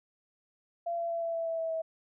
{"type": "tone with pitch steps", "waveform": "sine", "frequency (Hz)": [683, 677.9, 672.8, 667.8, 662.8, 657.8, 652.9, 648], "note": ["F5", "E5", "E5", "E5", "E5", "E5", "E5", "E5"], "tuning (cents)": [-39, 48, 35, 22, 9, -4, -17, -30], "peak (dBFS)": -30, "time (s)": [0.86, 1.82], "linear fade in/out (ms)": 10, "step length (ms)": 120, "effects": []}